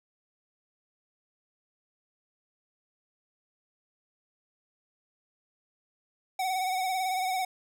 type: tone with vibrato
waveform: square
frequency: 748 Hz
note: F#5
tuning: 19 cents sharp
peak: -28 dBFS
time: 6.39-7.45 s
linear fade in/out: 5 ms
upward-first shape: sine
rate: 18 Hz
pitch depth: 45 cents each way
effects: none